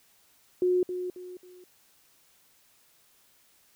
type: tone with echo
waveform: sine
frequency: 362.4 Hz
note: F#4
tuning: 36 cents flat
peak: -21 dBFS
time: 0.62-0.83 s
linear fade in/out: 2 ms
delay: 270 ms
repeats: 3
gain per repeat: -9 dB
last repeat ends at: 1.64 s
effects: white hiss -63 dBFS RMS until 3.75 s